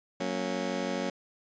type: chord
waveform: 20% pulse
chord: F# major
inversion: none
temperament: just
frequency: 185 / 231.2 / 277.5 Hz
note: F#3 / A#3 / C#4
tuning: 0 / -14 / +2 cents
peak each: -30 dBFS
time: 0.2-1.1 s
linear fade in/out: 5 ms
effects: resampled to 16000 Hz